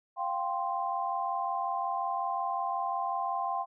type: chord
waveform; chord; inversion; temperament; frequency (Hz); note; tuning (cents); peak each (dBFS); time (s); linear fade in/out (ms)
sine; F suspended second; none; equal; 698.5 / 784 / 1046.5; F5 / G5 / C6; 0 / 0 / 0; -35 / -33 / -33; 0.16-3.66; 50
effects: none